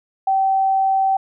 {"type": "tone", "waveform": "sine", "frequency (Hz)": 772, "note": "G5", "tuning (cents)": -27, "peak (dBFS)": -14, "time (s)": [0.27, 1.17], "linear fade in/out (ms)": 5, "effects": []}